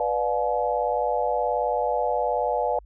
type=chord; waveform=sine; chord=B diminished seventh; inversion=none; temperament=just; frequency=493.9 / 592.7 / 711.2 / 853.4 Hz; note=B4 / D5 / F5 / Ab5; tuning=0 / +16 / +31 / +47 cents; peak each=-27 dBFS; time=0-2.79 s; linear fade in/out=2 ms; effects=added 50 Hz sine -46 dBFS peak until 2.85 s